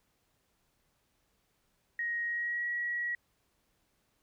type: tone with pitch glide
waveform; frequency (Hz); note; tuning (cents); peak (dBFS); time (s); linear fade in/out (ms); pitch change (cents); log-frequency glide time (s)
sine; 1881 to 1917.2; A#6 to A#6; +15 to +48; -31; 1.99-3.15; 2; +33; 2.25-2.67
effects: pink hiss -75 dBFS RMS until 4.22 s

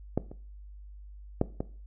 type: clicks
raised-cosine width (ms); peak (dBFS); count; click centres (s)
2; -12 / -29 / -10 / -17; 4; 0.176 / 0.315 / 1.414 / 1.605
effects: noise-tail reverb RT60 0.4 s tail -17 dB re dry + added 50 Hz sine -44 dBFS peak until 1.86 s

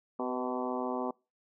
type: harmonic tone with a mistuned harmonic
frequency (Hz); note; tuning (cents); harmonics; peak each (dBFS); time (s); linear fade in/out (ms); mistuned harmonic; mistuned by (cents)
126.6; B2; +43; 2 / 3 / 4 / 5 / 6 / 7 / 8 / 9; -36 / -38 / -39 / -40 / -41 / -41 / -42 / -43; 0.19-1.11; 5; 4; -39
effects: noise-tail reverb RT60 0.3 s tail -26 dB re dry

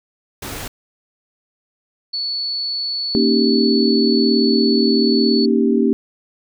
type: noise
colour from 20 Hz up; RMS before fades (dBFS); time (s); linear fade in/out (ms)
pink; -29; 0.42-0.68; 5
type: tone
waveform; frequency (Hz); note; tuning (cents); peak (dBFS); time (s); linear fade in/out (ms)
sine; 4435; C#8; 0; -20; 2.13-5.46; 10
type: chord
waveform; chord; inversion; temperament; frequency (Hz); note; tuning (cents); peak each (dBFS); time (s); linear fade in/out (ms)
sine; Eb dominant seventh; second; equal with one note detuned; 233.1 / 274.2 / 311.1 / 392; Bb3 / Db4 / Eb4 / G4; 0 / -19 / 0 / 0; -16 / -19 / -21 / -18; 3.15-5.93; 0
effects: none

